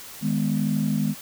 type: chord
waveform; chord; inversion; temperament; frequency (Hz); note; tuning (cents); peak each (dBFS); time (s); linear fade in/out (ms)
sine; G# minor; second; just; 155.74 / 207.7 / 249.2; D#3 / G#3 / B3; +2 / 0 / +16; -25 / -23 / -26; 0.21-1.15; 50
effects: tanh soft clip ceiling -13 dBFS + white hiss -41 dBFS RMS until 1.21 s